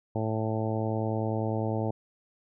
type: harmonic tone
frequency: 110.1 Hz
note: A2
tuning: 2 cents sharp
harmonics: 1 / 2 / 3 / 4 / 5 / 6 / 7 / 8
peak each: -30 / -34 / -35 / -36 / -36 / -38 / -39 / -41 dBFS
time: 0.15-1.91 s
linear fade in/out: 5 ms
effects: none